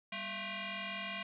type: tone with frequency modulation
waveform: sine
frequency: 196.2 Hz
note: G3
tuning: 2 cents sharp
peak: -38 dBFS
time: 0.12-1.23 s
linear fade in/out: 5 ms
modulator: 437 Hz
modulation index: 6.8
effects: none